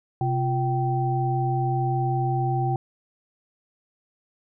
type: tone cluster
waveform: sine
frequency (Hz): 129.2 / 350.2 / 776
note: C3 / F4 / G5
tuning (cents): -21 / +5 / -18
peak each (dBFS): -23 / -30 / -26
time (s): 0.21-2.76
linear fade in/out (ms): 2
effects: none